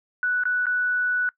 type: tone with dropouts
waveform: sine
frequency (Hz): 1480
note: F#6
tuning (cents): 0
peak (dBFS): -20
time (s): 0.23-1.29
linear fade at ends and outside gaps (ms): 1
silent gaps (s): 0.436-0.454 / 0.657-0.667
effects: noise-tail reverb RT60 0.1 s tail -22 dB re dry